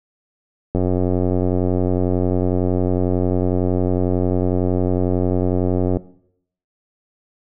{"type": "click train", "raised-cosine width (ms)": 2, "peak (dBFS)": -6, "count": 476, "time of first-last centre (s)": [0.75, 5.97], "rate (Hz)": 91, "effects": ["noise-tail reverb RT60 0.7 s tail -18 dB re dry"]}